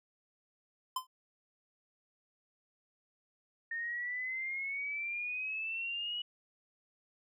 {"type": "tone with exponential decay", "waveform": "square", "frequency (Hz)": 1029, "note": "C6", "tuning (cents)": -29, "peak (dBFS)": -30, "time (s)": [0.96, 1.07], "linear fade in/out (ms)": 5, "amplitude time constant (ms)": 23}
{"type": "exponential sweep", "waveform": "sine", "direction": "up", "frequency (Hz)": [1827, 2937], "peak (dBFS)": -35, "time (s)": [3.71, 6.22], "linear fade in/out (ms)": 5}
{"effects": []}